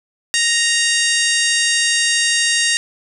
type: harmonic tone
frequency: 932.3 Hz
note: A#5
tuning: in tune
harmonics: 2 / 3 / 4 / 5 / 6 / 7 / 8 / 9 / 10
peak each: -19 / -21 / -22 / -23 / -24 / -24 / -25 / -26 / -26 dBFS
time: 0.34-2.77 s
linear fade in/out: 0 ms
effects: none